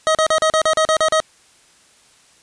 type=tone bursts; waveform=25% pulse; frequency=632 Hz; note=D#5; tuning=27 cents sharp; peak=-9 dBFS; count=10; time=0.07-1.202 s; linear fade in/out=0 ms; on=79 ms; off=38 ms; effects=white hiss -52 dBFS RMS until 2.42 s + resampled to 22050 Hz